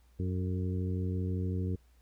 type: harmonic tone with a mistuned harmonic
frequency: 92.5 Hz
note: F#2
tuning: in tune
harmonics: 1 / 2 / 3 / 4 / 5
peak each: -31 / -37 / -41 / -43 / -45 dBFS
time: 0.19-1.76 s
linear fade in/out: 10 ms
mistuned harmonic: 5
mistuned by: -25 cents
effects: added 60 Hz sine -60 dBFS peak until 2.01 s + pink hiss -71 dBFS RMS until 2.01 s

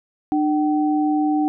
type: tone pair together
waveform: sine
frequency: 301.1 / 764.7 Hz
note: D4 / G5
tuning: +43 / -43 cents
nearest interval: octave + major third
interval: 1614 cents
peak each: -17 / -23 dBFS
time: 0.32-1.48 s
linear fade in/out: 0 ms
effects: none

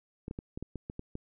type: clicks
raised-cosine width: 3 ms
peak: -25 dBFS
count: 9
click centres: 0.281 / 0.311 / 0.389 / 0.575 / 0.626 / 0.757 / 0.899 / 0.994 / 1.154 s
effects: none

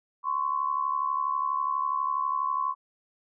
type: tone pair together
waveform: sine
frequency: 1036.5 / 1108.7 Hz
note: C6 / C#6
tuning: -17 / 0 cents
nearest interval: minor second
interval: 117 cents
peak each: -28 dBFS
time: 0.23-2.75 s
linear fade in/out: 50 ms
effects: none

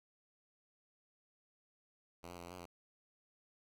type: tone with pitch steps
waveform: 5% pulse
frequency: 86.1 / 88.6 / 86 / 86.6 / 91.1 / 86.9 Hz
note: F2 / F2 / F2 / F2 / F#2 / F2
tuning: -24 / +25 / -26 / -14 / -26 / -8 cents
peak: -37 dBFS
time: 2.23-2.656 s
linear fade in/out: 5 ms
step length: 71 ms
effects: none

